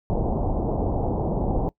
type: low-pass noise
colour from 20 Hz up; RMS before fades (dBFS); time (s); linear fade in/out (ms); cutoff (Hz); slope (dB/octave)
pink; -24; 0.1-1.69; 0; 870; 48
effects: noise-tail reverb RT60 0.1 s tail -22 dB re dry